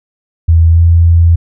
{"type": "tone with pitch glide", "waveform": "sine", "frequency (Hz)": [82.41, 84.24], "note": ["E2", "E2"], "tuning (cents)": [0, 38], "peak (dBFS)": -3, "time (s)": [0.48, 1.36], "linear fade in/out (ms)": 10, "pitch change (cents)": 38, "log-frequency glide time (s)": [0.7, 0.81], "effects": []}